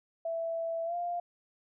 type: tone with pitch glide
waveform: sine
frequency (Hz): 662 to 698.5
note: E5 to F5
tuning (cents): +7 to 0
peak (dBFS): -31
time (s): 0.25-1.2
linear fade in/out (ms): 5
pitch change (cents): +93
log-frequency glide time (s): 0.85-0.95
effects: none